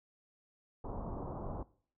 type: low-pass noise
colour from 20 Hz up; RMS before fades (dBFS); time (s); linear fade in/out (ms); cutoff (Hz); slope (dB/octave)
pink; -41; 0.84-1.63; 5; 1100; 48
effects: noise-tail reverb RT60 0.5 s tail -20 dB re dry